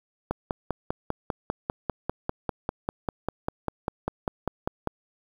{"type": "click train", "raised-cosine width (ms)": 1, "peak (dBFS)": -12, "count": 24, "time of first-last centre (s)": [0.31, 4.873], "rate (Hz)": 5.04, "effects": ["7-bit"]}